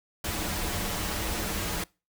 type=noise with comb filter; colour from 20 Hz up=pink; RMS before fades=-31 dBFS; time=0.24-1.84 s; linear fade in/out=5 ms; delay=7.7 ms; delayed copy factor=-0.6; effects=noise-tail reverb RT60 0.3 s tail -24 dB re dry